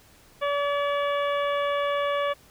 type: harmonic tone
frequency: 572 Hz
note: D5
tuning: 46 cents flat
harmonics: 1 / 2 / 3 / 4 / 5 / 6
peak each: -25 / -28 / -35 / -37 / -40 / -40 dBFS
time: 0.41-2.34 s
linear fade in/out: 20 ms
effects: pink hiss -55 dBFS RMS until 2.5 s